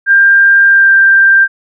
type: tone with pitch glide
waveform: sine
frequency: 1594 to 1580.2 Hz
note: G6 to G6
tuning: +28 to +13 cents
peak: -3 dBFS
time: 0.06-1.48 s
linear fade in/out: 50 ms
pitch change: -15 cents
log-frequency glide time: 0.66-0.93 s
effects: none